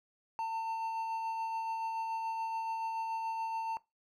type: tone with tremolo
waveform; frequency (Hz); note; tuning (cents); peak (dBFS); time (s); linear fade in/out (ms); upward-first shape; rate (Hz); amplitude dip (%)
triangle; 900; A5; +39; -30; 0.39-3.77; 0; sine; 7; 25
effects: noise-tail reverb RT60 0.2 s tail -19 dB re dry